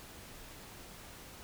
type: silence
effects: pink hiss -51 dBFS RMS until 1.43 s